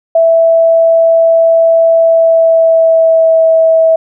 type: tone with pitch glide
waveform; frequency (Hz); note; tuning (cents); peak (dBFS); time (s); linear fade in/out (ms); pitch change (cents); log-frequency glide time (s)
sine; 659.3 to 649.5; E5 to E5; 0 to -26; -4; 0.15-3.96; 5; -26; 2-3.44
effects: none